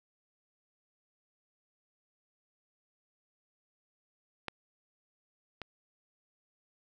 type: clicks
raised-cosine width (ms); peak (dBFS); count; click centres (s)
0.3; -19 / -24; 2; 4.483 / 5.617
effects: none